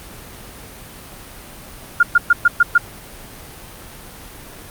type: tone bursts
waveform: sine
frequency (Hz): 1411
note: F6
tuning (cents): +17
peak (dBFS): -7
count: 6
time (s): 2-2.78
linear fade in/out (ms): 5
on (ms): 30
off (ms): 120
effects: pink hiss -37 dBFS RMS until 4.7 s + Opus 32 kbps